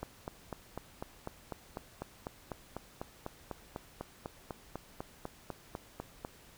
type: click train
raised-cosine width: 1 ms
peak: -24 dBFS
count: 26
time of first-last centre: 0.03-6.249 s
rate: 4.02 Hz
effects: pink hiss -58 dBFS RMS until 6.57 s